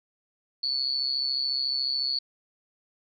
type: tone with amplitude modulation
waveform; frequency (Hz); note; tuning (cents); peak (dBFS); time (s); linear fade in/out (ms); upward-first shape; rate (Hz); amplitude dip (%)
sine; 4435; C#8; 0; -21; 0.63-2.19; 5; sine; 134; 90
effects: none